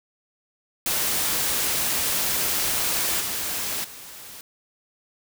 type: noise with level steps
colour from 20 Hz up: white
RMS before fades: -24 / -28 / -41 dBFS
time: 0.86-4.41 s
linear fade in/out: 2 ms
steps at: 3.2 / 3.84 s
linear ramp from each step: 5 ms
effects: none